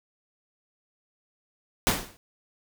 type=noise with exponential decay; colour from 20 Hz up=pink; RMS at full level=-19 dBFS; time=1.87-2.17 s; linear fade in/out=0 ms; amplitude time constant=64 ms; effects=none